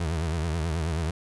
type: tone with vibrato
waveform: 30% pulse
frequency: 81.1 Hz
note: E2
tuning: 28 cents flat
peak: -23 dBFS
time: 0-1.11 s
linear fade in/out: 5 ms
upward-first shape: triangle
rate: 9.3 Hz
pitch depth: 140 cents each way
effects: resampled to 24000 Hz